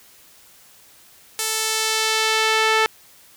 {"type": "tone with band-pass filter sweep", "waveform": "sawtooth", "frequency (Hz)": 440, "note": "A4", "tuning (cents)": 0, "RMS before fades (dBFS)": -20, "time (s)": [1.39, 2.86], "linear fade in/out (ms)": 0, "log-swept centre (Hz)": [9200, 2000], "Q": 0.74, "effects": ["white hiss -50 dBFS RMS until 3.36 s"]}